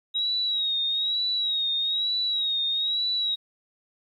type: tone with vibrato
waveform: sine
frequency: 3812 Hz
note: A#7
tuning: 38 cents sharp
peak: -23 dBFS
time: 0.14-3.36 s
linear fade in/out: 20 ms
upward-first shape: sine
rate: 1.1 Hz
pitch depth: 64 cents each way
effects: 10-bit